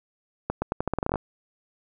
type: accelerating click train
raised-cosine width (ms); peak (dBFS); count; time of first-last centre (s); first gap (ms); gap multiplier
1; -11; 13; 0.5-1.157; 120; 0.84
effects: none